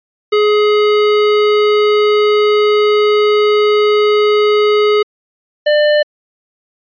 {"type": "tone pair in turn", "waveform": "square", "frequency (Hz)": [420, 596.9], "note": ["G#4", "D5"], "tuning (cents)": [19, 28], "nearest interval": "tritone", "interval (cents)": 609, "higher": "second", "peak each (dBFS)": -9, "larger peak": "neither", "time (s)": [[0.32, 5.03], [5.66, 6.03]], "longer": "first", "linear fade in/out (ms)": 10, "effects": ["resampled to 11025 Hz"]}